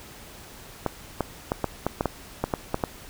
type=clicks; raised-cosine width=1 ms; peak=-9 dBFS; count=11; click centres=0.863 / 1.207 / 1.519 / 1.643 / 1.866 / 2.009 / 2.057 / 2.44 / 2.538 / 2.744 / 2.838 s; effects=pink hiss -45 dBFS RMS until 3.09 s